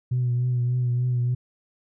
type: tone with vibrato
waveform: sine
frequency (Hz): 123.47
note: B2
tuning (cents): 0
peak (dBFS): -19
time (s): 0.11-1.35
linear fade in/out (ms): 10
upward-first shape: triangle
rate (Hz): 3.4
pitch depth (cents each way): 36
effects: tanh soft clip ceiling -17 dBFS